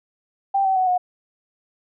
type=tone with pitch steps; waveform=sine; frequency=786 / 765.4 / 745.3 / 725.8 Hz; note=G5 / G5 / F#5 / F#5; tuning=+4 / -42 / +12 / -34 cents; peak=-16 dBFS; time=0.54-0.98 s; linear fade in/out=10 ms; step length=110 ms; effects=none